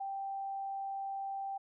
sine tone, 784 Hz, G5, in tune, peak -36 dBFS, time 0-1.58 s, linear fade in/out 10 ms, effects none

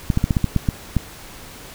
clicks, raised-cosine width 5 ms, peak -4 dBFS, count 9, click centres 0.102 / 0.174 / 0.241 / 0.308 / 0.368 / 0.443 / 0.563 / 0.688 / 0.967 s, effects pink hiss -39 dBFS RMS until 1.74 s

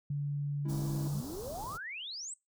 sine tone, 143.8 Hz, D3, 36 cents flat, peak -31 dBFS, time 0.1-1.21 s, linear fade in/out 5 ms
triangle chord, C# minor, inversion second, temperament equal, 207.7 / 277.2 / 329.6 Hz, G#3 / C#4 / E4, 0 / 0 / 0 cents, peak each -41 / -44 / -39 dBFS, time 0.65-1.08 s, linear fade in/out 5 ms
pink band-stop noise, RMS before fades -45 dBFS, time 0.68-1.78 s, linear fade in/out 20 ms, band 1100 to 4400 Hz, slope 24 dB/octave
sine exponential sweep, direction up, 180 to 8372 Hz, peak -39 dBFS, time 1.13-2.34 s, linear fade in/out 5 ms
effects noise-tail reverb RT60 0.2 s tail -21 dB re dry

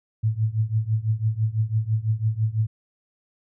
sine tone with tremolo, 110 Hz, A2, in tune, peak -16 dBFS, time 0.23-2.67 s, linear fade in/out 10 ms, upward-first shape triangle, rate 6 Hz, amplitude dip 95%, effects none

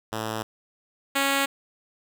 5% pulse tone pair in turn, 110 / 276 Hz, A2 / C#4, 0 / -7 cents, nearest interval octave + major third, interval 1593 cents, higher second, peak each -17 / -10 dBFS, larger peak second, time 0.12-0.43 / 1.15-1.46 s, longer neither, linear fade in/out 10 ms, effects none

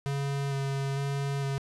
square tone with vibrato, 138.59 Hz, C#3, in tune, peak -29 dBFS, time 0.06-1.58 s, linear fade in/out 0 ms, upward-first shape square, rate 1.1 Hz, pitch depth 13 cents each way, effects low-pass 9000 Hz 12 dB/octave

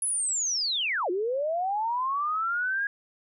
sine linear two-way sweep, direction down then up, 10548 to 342.4 to 1654 Hz, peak -25 dBFS, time 0.02-2.87 s, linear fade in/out 2 ms, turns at 1.1 s, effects none

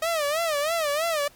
sawtooth tone with vibrato, 622.3 Hz, D#5, in tune, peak -19 dBFS, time 0.02-1.28 s, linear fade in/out 5 ms, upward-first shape sine, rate 3.1 Hz, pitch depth 150 cents each way, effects pink hiss -54 dBFS RMS until 1.35 s + MP3 96 kbps

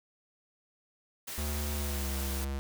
white noise, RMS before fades -40 dBFS, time 1.27-2.45 s, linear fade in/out 10 ms
square tone with pitch glide, 73.42 to 68.5 Hz, D2 to C#2, 0 to -20 cents, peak -33 dBFS, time 1.38-2.59 s, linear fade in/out 0 ms, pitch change -120 cents, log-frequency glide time 1.71-2.13 s
effects none

